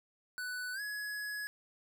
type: tone with pitch glide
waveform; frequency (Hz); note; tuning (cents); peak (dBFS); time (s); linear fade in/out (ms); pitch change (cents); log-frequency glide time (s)
square; 1491 to 1683.3; F#6 to G#6; +13 to +23; -38; 0.38-1.47; 0; +210; 0.73-0.81
effects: none